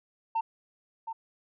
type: tone with echo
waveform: sine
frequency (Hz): 904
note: A5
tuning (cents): +47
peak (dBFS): -23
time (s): 0.35-0.41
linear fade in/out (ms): 10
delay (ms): 720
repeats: 1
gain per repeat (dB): -10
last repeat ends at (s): 1.13
effects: tanh soft clip ceiling -24 dBFS